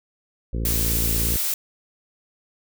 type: harmonic tone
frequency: 56.8 Hz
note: A#1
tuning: 44 cents flat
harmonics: 1 / 2 / 3 / 4 / 5 / 6 / 7 / 8 / 9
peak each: -24 / -30 / -34 / -36 / -38 / -40 / -41 / -42 / -43 dBFS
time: 0.53-1.37 s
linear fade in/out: 5 ms
type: noise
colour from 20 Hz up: blue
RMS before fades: -24 dBFS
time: 0.65-1.54 s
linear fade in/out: 2 ms
effects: none